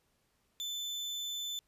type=tone; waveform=35% pulse; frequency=3520 Hz; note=A7; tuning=in tune; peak=-34 dBFS; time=0.6-1.59 s; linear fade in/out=0 ms; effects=pink hiss -75 dBFS RMS until 1.67 s + resampled to 32000 Hz